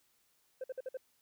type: tone bursts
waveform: sine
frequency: 518 Hz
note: C5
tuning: 17 cents flat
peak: -34 dBFS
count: 5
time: 0.61-0.972 s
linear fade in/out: 5 ms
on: 30 ms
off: 53 ms
effects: tanh soft clip ceiling -36 dBFS + white hiss -73 dBFS RMS until 1.21 s